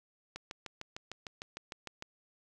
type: click train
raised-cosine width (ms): 0.2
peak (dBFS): -24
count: 12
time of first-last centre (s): 0.36-2.024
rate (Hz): 6.61
effects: none